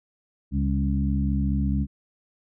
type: harmonic tone with a mistuned harmonic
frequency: 69.3 Hz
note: C#2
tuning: in tune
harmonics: 1 / 2 / 3 / 4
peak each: -24 / -28 / -26 / -31 dBFS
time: 0.51-1.87 s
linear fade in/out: 50 ms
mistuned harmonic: 3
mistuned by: -42 cents
effects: none